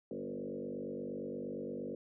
sine tone with frequency modulation, 359.1 Hz, F4, 48 cents sharp, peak -38 dBFS, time 0.11-1.95 s, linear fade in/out 2 ms, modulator 48.6 Hz, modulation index 3.5, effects none

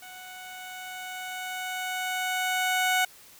15% pulse tone with level ramp, 740 Hz, F#5, in tune, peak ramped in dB -37 to -15 dBFS, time 0.02-3.05 s, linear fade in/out 5 ms, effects white hiss -52 dBFS RMS until 3.39 s

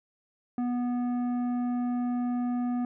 sine tone with tanh clipping, 244.7 Hz, B3, 16 cents flat, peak -28 dBFS, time 0.58-2.85 s, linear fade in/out 2 ms, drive 10 dB, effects none

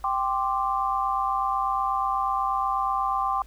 sine chord, G suspended fourth, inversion none, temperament equal, 784 / 1046.5 / 1174.7 Hz, G5 / C6 / D6, 0 / 0 / 0 cents, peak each -27 dBFS, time 0.04-3.42 s, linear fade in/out 2 ms, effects added 53 Hz sine -45 dBFS peak until 3.46 s + pink hiss -57 dBFS RMS until 3.46 s

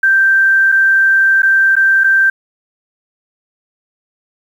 sine tone with dropouts, 1568 Hz, G6, in tune, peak -7 dBFS, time 0.03-2.3 s, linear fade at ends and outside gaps 5 ms, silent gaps 0.719-0.722 / 1.421-1.43 / 1.755-1.765 / 2.037-2.042 s, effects 7-bit

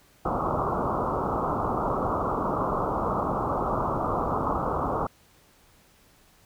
white low-pass noise, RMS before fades -27 dBFS, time 0.25-5.07 s, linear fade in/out 5 ms, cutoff 1300 Hz, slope 96 dB/octave, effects pink hiss -59 dBFS RMS until 6.45 s

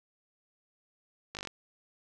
slowing click train, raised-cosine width 0.2 ms, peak -21 dBFS, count 7, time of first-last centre 1.35-1.473 s, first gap 19 ms, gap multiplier 1.03, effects none

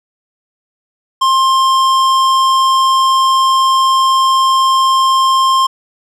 sine tone with hard clipping, 1058 Hz, C6, 19 cents sharp, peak -10 dBFS, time 1.21-5.67 s, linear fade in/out 10 ms, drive 13 dB, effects none

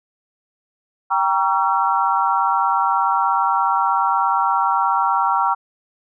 sine chord, G diminished seventh, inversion none, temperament just, 784 / 940.8 / 1128.9 / 1354.7 Hz, G5 / Bb5 / Db6 / Fb6, 0 / +16 / +31 / +47 cents, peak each -21 / -19 / -22 / -21 dBFS, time 1.1-5.55 s, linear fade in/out 20 ms, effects none

